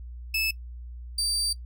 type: tone pair in turn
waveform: 30% pulse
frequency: 2614 / 4658 Hz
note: E7 / D8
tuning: -15 / -15 cents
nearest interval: minor seventh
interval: 1000 cents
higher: second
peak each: -21 dBFS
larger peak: neither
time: 0.34-0.51 / 1.18-1.53 s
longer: second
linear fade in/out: 5 ms
effects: noise-tail reverb RT60 0.1 s tail -19 dB re dry + added 60 Hz sine -37 dBFS peak until 1.65 s